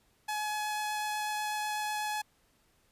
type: tone with vibrato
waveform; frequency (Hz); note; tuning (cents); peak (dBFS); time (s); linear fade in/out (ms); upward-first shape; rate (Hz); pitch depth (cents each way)
sawtooth; 847; G#5; +34; -28; 0.28-2.22; 10; triangle; 8.1; 9
effects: pink hiss -69 dBFS RMS until 2.91 s + resampled to 32000 Hz